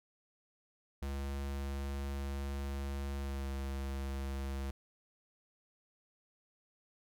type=tone with pitch glide; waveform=square; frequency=69.3 to 68.11 Hz; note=C#2 to C#2; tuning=0 to -30 cents; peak=-37 dBFS; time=1.02-4.71 s; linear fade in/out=5 ms; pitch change=-30 cents; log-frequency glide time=3.17-3.49 s; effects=none